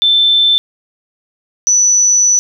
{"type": "tone pair in turn", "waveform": "sine", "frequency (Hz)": [3540, 5954], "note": ["A7", "F#8"], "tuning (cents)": [10, 10], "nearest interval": "major sixth", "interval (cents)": 900, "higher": "second", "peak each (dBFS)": -7, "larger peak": "neither", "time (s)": [[0.02, 0.58], [1.67, 2.39]], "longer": "second", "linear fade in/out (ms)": 0, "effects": []}